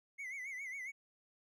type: tone with vibrato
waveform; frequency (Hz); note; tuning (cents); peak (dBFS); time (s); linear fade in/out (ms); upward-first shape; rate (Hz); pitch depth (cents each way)
triangle; 2113; C7; +16; -40; 0.18-0.92; 20; sine; 7.3; 110
effects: none